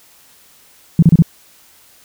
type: tone bursts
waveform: sine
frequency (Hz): 164.81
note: E3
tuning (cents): 0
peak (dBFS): -3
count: 4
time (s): 0.99-1.223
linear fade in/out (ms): 2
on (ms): 35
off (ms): 31
effects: white hiss -48 dBFS RMS until 2.04 s